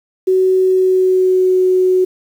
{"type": "tone with pitch glide", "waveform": "sine", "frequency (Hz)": [374.5, 369.8], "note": ["F#4", "F#4"], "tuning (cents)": [21, -1], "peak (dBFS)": -9, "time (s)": [0.27, 2.05], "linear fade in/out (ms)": 10, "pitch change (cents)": -22, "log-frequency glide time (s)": [0.57, 1.66], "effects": ["7-bit"]}